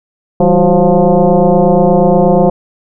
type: tone with frequency modulation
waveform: sine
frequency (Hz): 164.81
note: E3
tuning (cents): 0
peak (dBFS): -5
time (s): 0.4-2.5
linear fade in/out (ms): 5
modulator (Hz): 179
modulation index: 3.3
effects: none